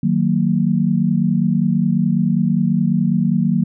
sine chord, D# minor, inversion none, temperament equal with one note detuned, 155.56 / 185 / 230.3 Hz, D#3 / F#3 / A#3, 0 / 0 / -21 cents, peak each -19 / -17 / -18 dBFS, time 0.03-3.64 s, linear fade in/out 5 ms, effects none

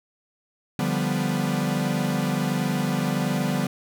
45% pulse chord, G dominant seventh, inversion second, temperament equal, 146.83 / 174.61 / 196 / 246.9 Hz, D3 / F3 / G3 / B3, 0 / 0 / 0 / 0 cents, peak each -28 dBFS, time 0.79-3.67 s, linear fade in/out 2 ms, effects none

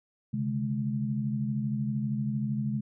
sine tone cluster, 133.7 / 146.5 / 211.3 Hz, C3 / D3 / G#3, +38 / -4 / +30 cents, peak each -31 / -37 / -30 dBFS, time 0.33-2.81 s, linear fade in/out 10 ms, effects none

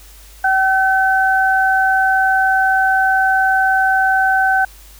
sine tone pair together, 765.2 / 1526 Hz, G5 / G6, -42 / -47 cents, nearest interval octave, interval 1195 cents, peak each -14 dBFS, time 0.44-4.65 s, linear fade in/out 5 ms, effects added 50 Hz sine -40 dBFS peak until 4.99 s + white hiss -44 dBFS RMS until 4.99 s

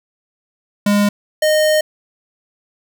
square tone pair in turn, 204.8 / 616 Hz, G#3 / D#5, -24 / -17 cents, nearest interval octave + perfect fifth, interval 1907 cents, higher second, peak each -12 / -12 dBFS, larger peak neither, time 0.86-1.09 / 1.42-1.81 s, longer second, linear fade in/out 5 ms, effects none

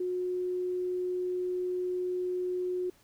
sine tone, 362.8 Hz, F#4, 34 cents flat, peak -29 dBFS, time 0-2.9 s, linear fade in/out 5 ms, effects pink hiss -63 dBFS RMS until 3.03 s

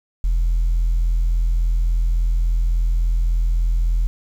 sine tone, 41.77 Hz, E1, 24 cents sharp, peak -13 dBFS, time 0.24-4.07 s, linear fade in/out 0 ms, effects tanh soft clip ceiling -13 dBFS + 8-bit

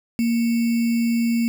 sine tone with sample-and-hold, 232.5 Hz, A#3, 4 cents flat, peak -17 dBFS, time 0.19-1.48 s, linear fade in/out 0 ms, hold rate 2450 Hz, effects none

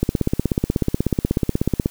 click train, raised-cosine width 3 ms, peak -4 dBFS, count 31, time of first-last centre 0.03-1.859 s, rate 16.4 Hz, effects white hiss -46 dBFS RMS until 1.9 s

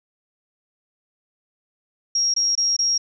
sine tone bursts, 5600 Hz, F8, 4 cents sharp, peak -17 dBFS, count 4, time 2.15-2.979 s, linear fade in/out 5 ms, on 190 ms, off 23 ms, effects none

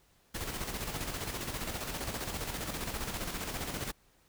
pink noise with tremolo, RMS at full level -36 dBFS, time 0.34-3.92 s, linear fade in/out 10 ms, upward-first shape square, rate 15 Hz, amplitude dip 45%, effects pink hiss -67 dBFS RMS until 4.28 s

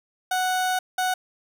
30% pulse tone pair in turn, 740 / 740 Hz, F#5 / F#5, 0 / 0 cents, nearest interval unison, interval 0 cents, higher neither, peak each -19 dBFS, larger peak neither, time 0.31-0.79 / 0.98-1.14 s, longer first, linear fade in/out 5 ms, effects none

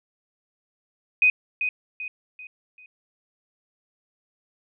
sine tone with echo, 2500 Hz, D#7, 8 cents sharp, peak -14 dBFS, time 1.22-1.3 s, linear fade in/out 2 ms, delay 390 ms, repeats 4, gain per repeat -8 dB, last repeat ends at 2.86 s, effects none

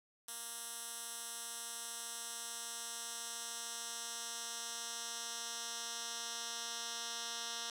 10% pulse tone with band-pass filter sweep, 233.1 Hz, A#3, in tune, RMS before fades -44 dBFS, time 0.28-7.7 s, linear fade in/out 2 ms, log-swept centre 10000 to 5200 Hz, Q 1.4, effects none

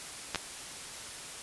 clicks, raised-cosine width 0.2 ms, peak -13 dBFS, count 2, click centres 0.347 / 0.358 s, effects white hiss -43 dBFS RMS until 1.42 s + resampled to 24000 Hz

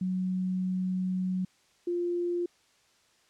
sine tone pair in turn, 185 / 349.2 Hz, F#3 / F4, 0 / 0 cents, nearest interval major seventh, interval 1100 cents, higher second, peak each -27 / -27 dBFS, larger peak neither, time 0.01-1.45 / 1.87-2.46 s, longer first, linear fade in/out 5 ms, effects white hiss -65 dBFS RMS until 3.29 s + low-pass 7000 Hz 12 dB/octave

